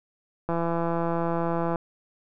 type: click train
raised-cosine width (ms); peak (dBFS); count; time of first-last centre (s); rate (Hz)
1; -14; 214; 0.49-1.758; 168
effects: none